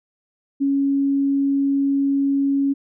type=tone; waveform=sine; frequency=277.2 Hz; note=C#4; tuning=in tune; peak=-16 dBFS; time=0.6-2.74 s; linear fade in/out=20 ms; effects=none